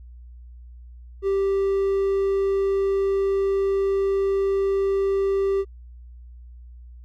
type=tone; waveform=triangle; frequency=391.7 Hz; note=G4; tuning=1 cent flat; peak=-17 dBFS; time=1.22-5.65 s; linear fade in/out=50 ms; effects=added 60 Hz sine -40 dBFS peak until 7.04 s